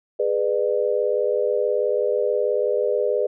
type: chord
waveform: sine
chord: G# diminished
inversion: none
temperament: equal with one note detuned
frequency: 415.3 / 493.9 / 600 Hz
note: G#4 / B4 / D5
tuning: 0 / 0 / +37 cents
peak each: -23 / -22 / -24 dBFS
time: 0.19-3.27 s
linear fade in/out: 10 ms
effects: none